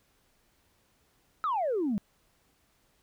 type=exponential sweep; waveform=sine; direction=down; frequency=1339 to 189.7 Hz; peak=-25 dBFS; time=1.44-1.98 s; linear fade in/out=0 ms; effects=tanh soft clip ceiling -23 dBFS + pink hiss -69 dBFS RMS until 3.02 s